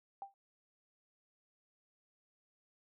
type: tone with exponential decay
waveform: sine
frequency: 789 Hz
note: G5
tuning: 11 cents sharp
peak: -38 dBFS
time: 0.22-0.34 s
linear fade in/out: 1 ms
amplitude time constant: 26 ms
effects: none